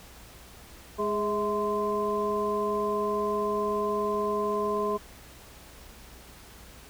harmonic tone with a mistuned harmonic, 207.3 Hz, G#3, 3 cents flat, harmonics 1 / 2 / 3 / 5, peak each -35 / -28 / -34 / -30 dBFS, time 0.98-4.98 s, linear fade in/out 20 ms, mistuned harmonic 3, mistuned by +63 cents, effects added 60 Hz sine -53 dBFS peak until 6.89 s + pink hiss -50 dBFS RMS until 6.89 s

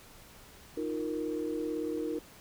sine chord, Eb suspended second, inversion none, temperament equal, 311.1 / 349.2 / 466.2 Hz, Eb4 / F4 / Bb4, 0 / 0 / 0 cents, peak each -34 / -37 / -35 dBFS, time 0.77-2.19 s, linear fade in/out 5 ms, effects tanh soft clip ceiling -23 dBFS + pink hiss -54 dBFS RMS until 2.4 s

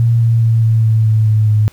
sine tone with pitch steps, 116.3 / 114.9 / 113.51 / 112.14 / 110.79 / 109.46 / 108.14 / 106.83 Hz, A#2 / A#2 / A#2 / A2 / A2 / A2 / A2 / G#2, -4 / -25 / -46 / +33 / +12 / -9 / -30 / +49 cents, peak -8 dBFS, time 0-1.68 s, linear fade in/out 0 ms, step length 210 ms, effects pink hiss -46 dBFS RMS until 1.72 s

